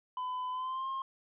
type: tone with pitch glide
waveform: triangle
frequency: 1007 to 1066.9 Hz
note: B5 to C6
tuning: +33 to +33 cents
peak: -32 dBFS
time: 0.17-1.02 s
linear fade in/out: 2 ms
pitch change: +100 cents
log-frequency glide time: 0.51-0.89 s
effects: resampled to 8000 Hz